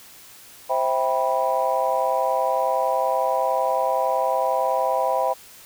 sine chord, C major seventh, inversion none, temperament just, 523.3 / 654.1 / 784.9 / 981.1 Hz, C5 / E5 / G5 / B5, 0 / -14 / +2 / -12 cents, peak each -24 dBFS, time 0.69-5.34 s, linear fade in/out 20 ms, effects tanh soft clip ceiling -9 dBFS + white hiss -46 dBFS RMS until 5.65 s

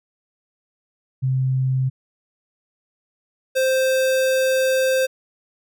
sine / square tone pair in turn, 130.81 / 523.2 Hz, C3 / C5, 0 / 0 cents, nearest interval 2 octaves, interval 2400 cents, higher second, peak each -17 / -17 dBFS, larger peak neither, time 1.22-1.9 / 3.55-5.07 s, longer second, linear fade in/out 20 ms, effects none

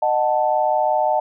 sine chord, D# diminished, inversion none, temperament equal with one note detuned, 614.4 / 740 / 880 Hz, D#5 / F#5 / A5, -22 / 0 / 0 cents, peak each -20 dBFS, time 0.02-1.2 s, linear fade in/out 5 ms, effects none

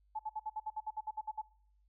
sine tone bursts, 864 Hz, A5, 32 cents flat, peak -35 dBFS, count 13, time 0.15-1.417 s, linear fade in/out 10 ms, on 43 ms, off 59 ms, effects noise-tail reverb RT60 0.6 s tail -22 dB re dry + added 50 Hz sine -67 dBFS peak until 1.88 s

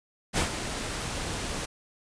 pink noise with ADSR envelope, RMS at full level -24 dBFS, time 0.33-1.66 s, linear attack 48 ms, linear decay 110 ms, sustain -9 dB, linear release 11 ms, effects resampled to 22050 Hz

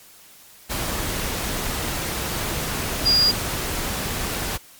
sine tone in noise, 4838 Hz, D#8, 49 cents flat, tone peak -14 dBFS, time 3.05-3.32 s, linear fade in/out 20 ms, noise pink, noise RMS -26 dBFS, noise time 0.69-4.58 s, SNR +9 dB, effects white hiss -48 dBFS RMS until 4.79 s + MP3 96 kbps

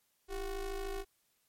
square ring-modulated tone, 183.3 Hz, F#3, 16 cents flat, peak -34 dBFS, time 0.28-1.05 s, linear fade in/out 50 ms, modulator 210 Hz, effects white hiss -75 dBFS RMS until 1.48 s + MP3 64 kbps

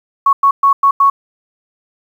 sine tone bursts at uneven times, 1108.7 Hz, C#6, in tune, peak -6 dBFS, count 5, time 0.26-0.33 / 0.43-0.51 / 0.63-0.73 / 0.83-0.91 / 1-1.1 s, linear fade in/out 5 ms, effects 7-bit

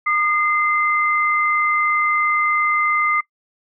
sine tone pair together, 1217.9 / 2075 Hz, D#6 / C7, -37 / -15 cents, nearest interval major sixth, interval 922 cents, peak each -18 / -19 dBFS, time 0.06-3.21 s, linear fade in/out 10 ms, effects noise-tail reverb RT60 0.1 s tail -21 dB re dry

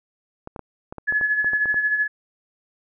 clicks, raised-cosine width 1 ms, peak -20 dBFS, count 11, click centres 0.474 / 0.562 / 0.593 / 0.925 / 0.983 / 1.124 / 1.212 / 1.445 / 1.534 / 1.657 / 1.743 s
sine tone with tremolo, 1704 Hz, G#6, 44 cents sharp, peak -16 dBFS, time 1.07-2.08 s, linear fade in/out 20 ms, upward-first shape sine, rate 13 Hz, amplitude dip 55%
effects none

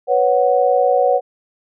sine chord, B suspended second, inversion none, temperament equal, 493.9 / 554.4 / 740 Hz, B4 / C#5 / F#5, 0 / 0 / 0 cents, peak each -16 dBFS, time 0.07-1.21 s, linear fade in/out 50 ms, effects none

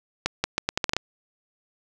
accelerating click train, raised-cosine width 0.2 ms, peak -5 dBFS, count 9, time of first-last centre 0.26-0.966 s, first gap 180 ms, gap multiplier 0.78, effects none

